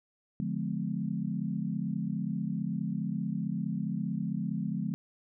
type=chord; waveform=sine; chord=D diminished seventh; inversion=none; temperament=just; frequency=146.83 / 176.2 / 211.4 / 253.7 Hz; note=D3 / F3 / Ab3 / Cb4; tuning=0 / +16 / +31 / +47 cents; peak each=-37 / -34 / -34 / -39 dBFS; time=0.4-4.94 s; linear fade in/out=0 ms; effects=none